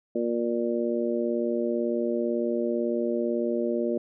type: harmonic tone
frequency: 118 Hz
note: A#2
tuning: 22 cents sharp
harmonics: 2 / 3 / 4 / 5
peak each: -29 / -28 / -31 / -31 dBFS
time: 0.15-3.98 s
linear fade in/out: 5 ms
effects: none